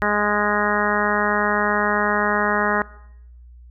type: harmonic tone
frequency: 207.7 Hz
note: G#3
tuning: in tune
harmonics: 1 / 2 / 3 / 4 / 5 / 6 / 7 / 8 / 9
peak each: -26 / -26 / -26 / -26 / -26 / -26 / -26 / -26 / -26 dBFS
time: 0.02-2.82 s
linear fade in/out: 0 ms
effects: noise-tail reverb RT60 0.8 s tail -21 dB re dry + added 60 Hz sine -41 dBFS peak until 3.7 s